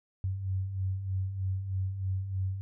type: beating tone pair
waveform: sine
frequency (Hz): 92.5 / 95.7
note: F#2 / G2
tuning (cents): 0 / -41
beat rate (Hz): 3.2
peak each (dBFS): -38 / -30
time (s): 0.24-2.61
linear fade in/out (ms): 0
effects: none